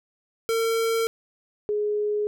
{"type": "tone pair in turn", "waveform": ["square", "sine"], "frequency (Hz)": [454.2, 418.1], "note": ["A#4", "G#4"], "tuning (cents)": [-45, 12], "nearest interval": "minor second", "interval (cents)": 143, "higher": "first", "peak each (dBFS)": -22, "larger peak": "neither", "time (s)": [[0.49, 1.07], [1.69, 2.27]], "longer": "neither", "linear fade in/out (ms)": 0, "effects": []}